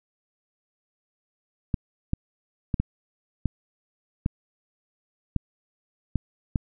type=clicks; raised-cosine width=5 ms; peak=-11 dBFS; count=9; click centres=1.742 / 2.134 / 2.742 / 2.8 / 3.457 / 4.261 / 5.363 / 6.157 / 6.558 s; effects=none